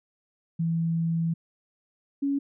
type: tone pair in turn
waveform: sine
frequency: 165.4 / 279.5 Hz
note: E3 / C#4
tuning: +6 / +14 cents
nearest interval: major sixth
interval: 908 cents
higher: second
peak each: -23 dBFS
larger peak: neither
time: 0.59-1.34 / 2.22-2.39 s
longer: first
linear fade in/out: 10 ms
effects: none